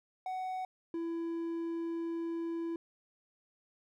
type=tone pair in turn; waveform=triangle; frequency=746 / 333.7 Hz; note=F#5 / E4; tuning=+14 / +21 cents; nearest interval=octave + major second; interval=1393 cents; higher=first; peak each=-33 / -32 dBFS; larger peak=second; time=0.26-0.65 / 0.94-2.76 s; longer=second; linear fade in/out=2 ms; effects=none